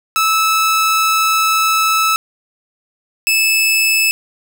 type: tone pair in turn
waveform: sawtooth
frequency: 1307 / 2614 Hz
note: E6 / E7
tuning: -15 / -15 cents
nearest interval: octave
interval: 1200 cents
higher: second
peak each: -8 dBFS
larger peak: neither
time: 0.16-2.16 / 3.27-4.11 s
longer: first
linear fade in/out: 0 ms
effects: none